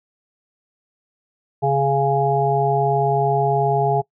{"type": "harmonic tone", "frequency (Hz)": 138.59, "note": "C#3", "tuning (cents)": 0, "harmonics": [1, 3, 5, 6], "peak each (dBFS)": [-21, -21, -21, -21], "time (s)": [1.62, 4.02], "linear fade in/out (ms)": 20, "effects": ["noise-tail reverb RT60 0.1 s tail -22 dB re dry"]}